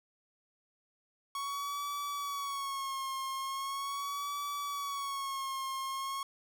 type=tone with vibrato; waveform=45% pulse; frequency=1108.7 Hz; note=C#6; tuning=in tune; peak=-35 dBFS; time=1.35-6.23 s; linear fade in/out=2 ms; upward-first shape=sine; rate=0.4 Hz; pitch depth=61 cents each way; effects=none